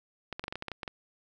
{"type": "clicks", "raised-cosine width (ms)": 0.3, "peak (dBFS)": -20, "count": 11, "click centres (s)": [0.327, 0.395, 0.44, 0.481, 0.525, 0.556, 0.624, 0.683, 0.717, 0.832, 0.878], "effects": []}